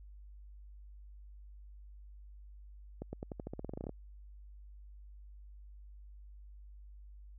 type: accelerating click train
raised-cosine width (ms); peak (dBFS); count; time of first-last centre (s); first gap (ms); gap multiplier
2; -27; 16; 3.02-3.894; 110; 0.9
effects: added 50 Hz sine -50 dBFS peak until 7.38 s